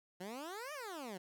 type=exponential two-way sweep; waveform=15% pulse; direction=up then down; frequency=174.61 to 622.3 to 174.61 Hz; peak=-37 dBFS; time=0.2-1.18 s; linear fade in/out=10 ms; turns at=0.73 s; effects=none